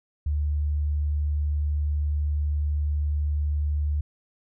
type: tone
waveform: sine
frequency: 74 Hz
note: D2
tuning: 14 cents sharp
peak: -22 dBFS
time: 0.26-4.01 s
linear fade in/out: 5 ms
effects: none